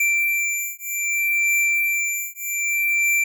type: beating tone pair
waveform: square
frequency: 2349 / 2349.64 Hz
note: D7 / D7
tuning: 0 / 0 cents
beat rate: 0.64 Hz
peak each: -23 dBFS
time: 0-3.24 s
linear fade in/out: 5 ms
effects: none